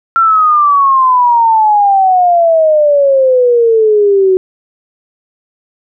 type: exponential sweep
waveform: sine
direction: down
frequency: 1364 to 370 Hz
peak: -5 dBFS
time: 0.16-4.37 s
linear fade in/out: 0 ms
effects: none